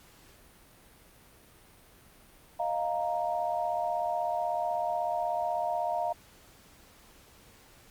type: chord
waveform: sine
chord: Eb suspended second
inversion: none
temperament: equal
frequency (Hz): 622.3 / 698.5 / 932.3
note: Eb5 / F5 / Bb5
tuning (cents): 0 / 0 / 0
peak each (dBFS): -34 / -30 / -34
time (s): 2.59-6.13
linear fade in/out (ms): 10
effects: pink hiss -57 dBFS RMS until 7.9 s + Opus 48 kbps